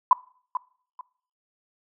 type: tone with echo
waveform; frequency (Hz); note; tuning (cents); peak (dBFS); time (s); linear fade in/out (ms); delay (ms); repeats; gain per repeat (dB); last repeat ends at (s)
sine; 1004; B5; +28; -11; 0.11-0.13; 2; 440; 2; -12; 1.01
effects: noise-tail reverb RT60 0.5 s tail -22 dB re dry